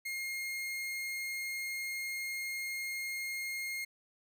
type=tone; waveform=40% pulse; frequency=2136 Hz; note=C7; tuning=35 cents sharp; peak=-35 dBFS; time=0.05-3.85 s; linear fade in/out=10 ms; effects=none